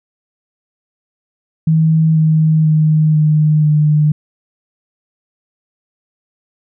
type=tone with pitch steps; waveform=sine; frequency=159.6 / 157.4 / 155.24 / 153.1 / 150.99 Hz; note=D#3 / D#3 / D#3 / D#3 / D3; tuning=+44 / +20 / -4 / -28 / +48 cents; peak=-8 dBFS; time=1.67-4.12 s; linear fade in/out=5 ms; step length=490 ms; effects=none